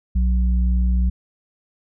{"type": "tone pair together", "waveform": "sine", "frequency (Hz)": [61, 183.91], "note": ["B1", "F#3"], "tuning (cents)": [-21, -10], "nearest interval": "octave + perfect fifth", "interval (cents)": 1911, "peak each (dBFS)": [-15, -26], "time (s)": [0.15, 1.1], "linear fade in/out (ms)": 10, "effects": []}